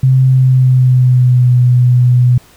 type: tone with pitch glide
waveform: sine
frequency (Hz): 130.81 to 123.97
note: C3 to B2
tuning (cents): 0 to +7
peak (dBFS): -5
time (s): 0.03-2.38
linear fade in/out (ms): 5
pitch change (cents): -93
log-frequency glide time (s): 0.26-1.54
effects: pink hiss -44 dBFS RMS until 2.56 s